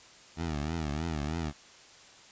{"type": "tone with vibrato", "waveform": "15% pulse", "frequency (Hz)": 77.78, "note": "D#2", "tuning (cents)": 0, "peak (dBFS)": -25, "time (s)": [0.36, 1.53], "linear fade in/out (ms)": 50, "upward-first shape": "triangle", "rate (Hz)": 3.2, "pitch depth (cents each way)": 170, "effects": ["white hiss -54 dBFS RMS until 2.31 s", "resampled to 16000 Hz"]}